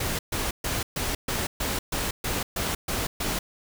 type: noise bursts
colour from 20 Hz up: pink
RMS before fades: -28 dBFS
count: 11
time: 0-3.39 s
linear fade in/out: 5 ms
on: 190 ms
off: 130 ms
effects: none